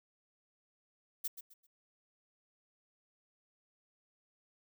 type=noise with echo; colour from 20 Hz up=violet; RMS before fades=-36 dBFS; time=1.24-1.28 s; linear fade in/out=10 ms; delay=130 ms; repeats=3; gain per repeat=-11 dB; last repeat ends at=1.67 s; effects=none